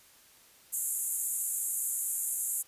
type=band-pass noise; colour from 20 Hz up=white; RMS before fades=-33 dBFS; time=0.72-2.63 s; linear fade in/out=20 ms; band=6900 to 13000 Hz; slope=96 dB/octave; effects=white hiss -59 dBFS RMS until 2.67 s + resampled to 32000 Hz